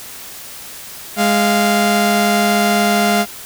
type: tone pair together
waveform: sawtooth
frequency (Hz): 207 / 696.3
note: G#3 / F5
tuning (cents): -5 / -5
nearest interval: octave + major sixth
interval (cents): 2100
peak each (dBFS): -11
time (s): 1.16-3.26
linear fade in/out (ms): 50
effects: white hiss -33 dBFS RMS until 3.45 s